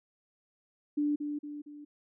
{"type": "tone with echo", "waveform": "sine", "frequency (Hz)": 294, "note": "D4", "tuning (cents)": 2, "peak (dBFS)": -26, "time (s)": [0.97, 1.16], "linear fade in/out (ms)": 10, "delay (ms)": 230, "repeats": 3, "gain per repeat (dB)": -6, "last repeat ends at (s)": 1.85, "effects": []}